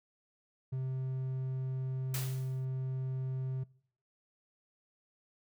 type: tone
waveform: triangle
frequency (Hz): 130.81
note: C3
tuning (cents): 0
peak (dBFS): -31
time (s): 0.72-3.64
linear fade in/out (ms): 10
type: noise with exponential decay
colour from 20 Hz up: white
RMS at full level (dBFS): -37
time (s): 2.14-2.65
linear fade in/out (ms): 2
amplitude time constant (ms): 110
effects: noise-tail reverb RT60 0.6 s tail -23 dB re dry